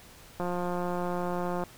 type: click train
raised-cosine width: 1 ms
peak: -19 dBFS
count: 220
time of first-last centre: 0.4-1.637 s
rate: 177 Hz
effects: pink hiss -52 dBFS RMS until 1.77 s